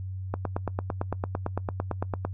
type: click train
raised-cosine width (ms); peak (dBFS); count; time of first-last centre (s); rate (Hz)
1; -14; 18; 0.34-2.25; 8.9
effects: noise-tail reverb RT60 0.1 s tail -23 dB re dry + added 94 Hz sine -32 dBFS peak until 2.33 s